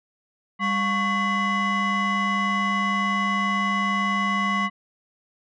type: tone with frequency modulation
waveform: sine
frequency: 1108.7 Hz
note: C#6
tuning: in tune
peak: -18 dBFS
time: 0.59-4.7 s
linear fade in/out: 50 ms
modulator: 909 Hz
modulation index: 1.2
effects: tanh soft clip ceiling -19 dBFS